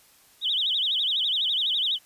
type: tone with vibrato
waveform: sine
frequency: 3370 Hz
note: G#7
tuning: 25 cents sharp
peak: -22 dBFS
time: 0.41-1.99 s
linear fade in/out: 50 ms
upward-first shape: sine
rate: 12 Hz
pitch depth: 220 cents each way
effects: white hiss -57 dBFS RMS until 2.05 s + resampled to 32000 Hz